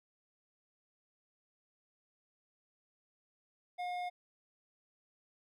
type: tone with hard clipping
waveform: sine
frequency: 716 Hz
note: F5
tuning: 43 cents sharp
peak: -38 dBFS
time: 3.78-4.1 s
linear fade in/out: 20 ms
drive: 10 dB
effects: none